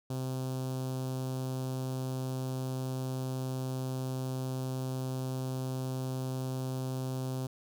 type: tone with notch filter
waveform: sawtooth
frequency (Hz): 130.1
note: C3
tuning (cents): -9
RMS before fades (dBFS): -35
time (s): 0.1-7.47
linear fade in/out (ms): 5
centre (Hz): 2000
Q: 0.57
effects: none